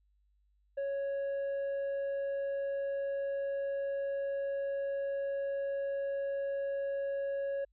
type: tone with tanh clipping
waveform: sine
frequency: 554.4 Hz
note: C#5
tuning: in tune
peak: -33 dBFS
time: 0.77-7.65 s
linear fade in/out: 10 ms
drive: 4 dB
effects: added 50 Hz sine -68 dBFS peak until 7.72 s